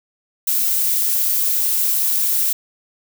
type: noise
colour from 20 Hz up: violet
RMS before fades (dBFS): -18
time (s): 0.47-2.53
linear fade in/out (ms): 5
effects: none